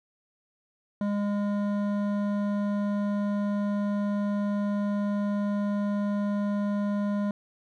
sine tone with hard clipping, 204.2 Hz, G#3, 29 cents flat, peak -27 dBFS, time 1.01-7.31 s, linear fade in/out 2 ms, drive 12 dB, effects none

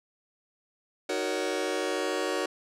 sawtooth chord, D# minor seventh, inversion none, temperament just, 311.1 / 373.4 / 466.7 / 560 Hz, D#4 / F#4 / A#4 / C#5, 0 / +16 / +2 / +18 cents, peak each -31 / -28 / -29 / -29 dBFS, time 1.09-2.46 s, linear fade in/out 5 ms, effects low-pass 9000 Hz 12 dB/octave

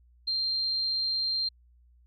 sine tone with amplitude modulation, 4175 Hz, C8, 5 cents flat, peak -25 dBFS, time 0.27-1.49 s, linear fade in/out 10 ms, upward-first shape sine, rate 136 Hz, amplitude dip 25%, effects added 60 Hz sine -57 dBFS peak until 2.06 s

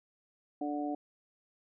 harmonic tone, 146.83 Hz, D3, in tune, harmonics 2 / 3 / 4 / 5, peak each -34 / -46 / -42 / -38 dBFS, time 0.61-0.95 s, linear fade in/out 5 ms, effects none

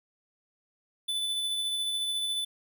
square tone with tremolo, 3497 Hz, A7, 11 cents flat, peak -28 dBFS, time 1.08-2.45 s, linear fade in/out 10 ms, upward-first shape sine, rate 14 Hz, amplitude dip 25%, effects none

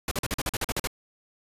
pink noise bursts, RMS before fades -28 dBFS, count 11, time 0.08-0.873 s, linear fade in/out 2 ms, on 33 ms, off 43 ms, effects resampled to 32000 Hz

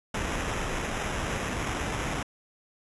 pink noise with sample-and-hold, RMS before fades -31 dBFS, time 0.14-2.23 s, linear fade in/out 5 ms, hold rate 4410 Hz, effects resampled to 24000 Hz

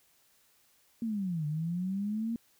sine linear two-way sweep, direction down then up, 234.7 to 146.83 to 234.7 Hz, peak -30 dBFS, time 1.02-2.36 s, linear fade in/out 2 ms, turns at 1.46 s, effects white hiss -67 dBFS RMS until 2.59 s

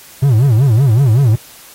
triangle tone with vibrato, 123.47 Hz, B2, in tune, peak -5 dBFS, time 0.22-1.36 s, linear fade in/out 10 ms, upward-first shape sine, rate 5.3 Hz, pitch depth 260 cents each way, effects white hiss -39 dBFS RMS until 1.74 s + AAC 48 kbps

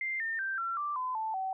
sine tone with pitch steps, 2093 / 1811.6 / 1568 / 1357.1 / 1174.7 / 1016.7 / 880 / 761.7 Hz, C7 / A#6 / G6 / E6 / D6 / B5 / A5 / G5, 0 / -50 / 0 / +50 / 0 / +50 / 0 / -50 cents, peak -31 dBFS, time 0.01-1.53 s, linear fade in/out 2 ms, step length 190 ms, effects none

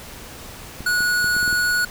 clicks, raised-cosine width 3 ms, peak -20 dBFS, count 7, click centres 0.806 / 1.006 / 1.244 / 1.366 / 1.429 / 1.478 / 1.528 s
square tone, 1461 Hz, F#6, 22 cents flat, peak -18 dBFS, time 0.86-1.85 s, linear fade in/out 5 ms
effects pink hiss -38 dBFS RMS until 1.9 s

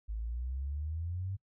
sine exponential sweep, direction up, 51.91 to 99 Hz, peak -34 dBFS, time 0.08-1.37 s, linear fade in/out 20 ms, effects noise-tail reverb RT60 0.1 s tail -22 dB re dry

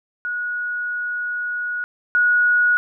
sine tone pair in turn, 1456 / 1456 Hz, F#6 / F#6, -28 / -28 cents, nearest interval unison, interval 0 cents, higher neither, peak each -22 / -13 dBFS, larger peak second, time 0.25-1.84 / 2.15-2.77 s, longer first, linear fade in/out 0 ms, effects none

